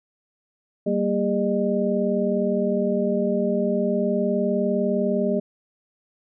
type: tone cluster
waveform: sine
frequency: 191.6 / 231.3 / 404.4 / 609 Hz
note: G3 / A#3 / G#4 / D#5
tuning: -39 / -13 / -46 / -37 cents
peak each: -25 dBFS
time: 0.86-5.4 s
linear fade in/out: 10 ms
effects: none